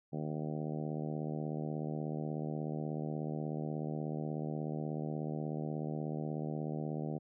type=harmonic tone; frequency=76.5 Hz; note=D#2; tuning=29 cents flat; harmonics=2 / 3 / 4 / 5 / 6 / 7 / 8 / 9 / 10; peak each=-38 / -42 / -44 / -46 / -48 / -49 / -50 / -51 / -52 dBFS; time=0.12-7.19 s; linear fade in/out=20 ms; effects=none